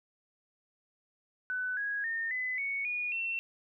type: tone with pitch steps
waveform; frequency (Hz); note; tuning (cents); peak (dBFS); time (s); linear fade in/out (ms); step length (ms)
sine; 1500 / 1654.8 / 1825.5 / 2014 / 2222 / 2451 / 2704; F#6 / G#6 / A#6 / B6 / C#7 / D#7 / E7; +23 / -7 / -37 / +33 / +4 / -27 / +43; -31; 1.5-3.39; 0; 270
effects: none